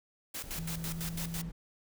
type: noise with tremolo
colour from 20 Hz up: white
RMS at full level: -39 dBFS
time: 0.34-1.42 s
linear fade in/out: 10 ms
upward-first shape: square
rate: 6 Hz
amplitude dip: 80%
type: noise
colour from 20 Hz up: brown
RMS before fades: -45 dBFS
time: 0.43-1.52 s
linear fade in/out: 10 ms
type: tone with pitch glide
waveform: sine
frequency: 164 to 166.67 Hz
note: E3 to E3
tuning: -9 to +19 cents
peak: -37 dBFS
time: 0.58-1.49 s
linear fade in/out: 2 ms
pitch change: +28 cents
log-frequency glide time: 0.87-1.17 s
effects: none